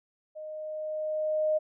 sine tone with level ramp, 618 Hz, D#5, 12 cents flat, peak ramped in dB -38 to -22 dBFS, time 0.35-1.59 s, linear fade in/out 20 ms, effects none

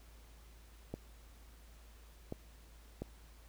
clicks, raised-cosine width 2 ms, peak -26 dBFS, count 3, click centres 0.94 / 2.324 / 3.02 s, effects added 55 Hz sine -56 dBFS peak until 3.48 s + pink hiss -64 dBFS RMS until 3.48 s

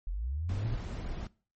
sine linear sweep, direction up, 38.9 to 118.8 Hz, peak -31 dBFS, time 0.07-0.74 s, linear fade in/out 0 ms
brown noise, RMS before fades -37 dBFS, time 0.49-1.27 s, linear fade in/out 2 ms
effects noise-tail reverb RT60 0.4 s tail -22 dB re dry + MP3 32 kbps

